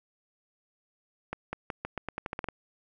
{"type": "accelerating click train", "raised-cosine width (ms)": 0.5, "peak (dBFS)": -18, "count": 12, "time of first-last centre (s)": [1.33, 2.487], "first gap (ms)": 200, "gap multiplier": 0.86, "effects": []}